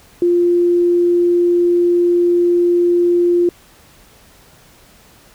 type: tone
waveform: sine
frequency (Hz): 349.2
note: F4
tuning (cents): 0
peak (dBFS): -10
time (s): 0.22-3.49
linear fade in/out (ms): 2
effects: pink hiss -47 dBFS RMS until 5.34 s